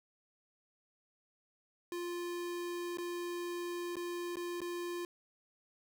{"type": "tone with dropouts", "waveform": "square", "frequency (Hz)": 349.2, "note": "F4", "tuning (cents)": 0, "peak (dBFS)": -38, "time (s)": [1.92, 5.05], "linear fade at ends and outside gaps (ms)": 1, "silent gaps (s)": [[2.972, 2.984], [3.956, 3.967], [4.357, 4.369], [4.605, 4.616]], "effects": []}